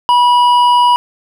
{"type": "tone with hard clipping", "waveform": "sine", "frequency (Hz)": 975, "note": "B5", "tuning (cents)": -23, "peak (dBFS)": -8, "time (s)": [0.09, 0.96], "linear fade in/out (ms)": 0, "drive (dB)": 7, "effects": []}